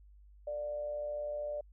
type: tone with amplitude modulation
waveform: sine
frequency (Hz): 591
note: D5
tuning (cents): +11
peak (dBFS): -33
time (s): 0.47-1.61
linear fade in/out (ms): 5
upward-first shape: sine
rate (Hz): 133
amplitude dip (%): 40
effects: added 50 Hz sine -55 dBFS peak until 1.72 s